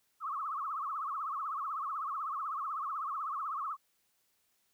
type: tone with vibrato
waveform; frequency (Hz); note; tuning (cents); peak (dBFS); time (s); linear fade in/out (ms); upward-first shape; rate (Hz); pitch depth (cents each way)
sine; 1194; D6; +28; -34; 0.2-3.77; 50; triangle; 16; 210
effects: white hiss -75 dBFS RMS until 4.73 s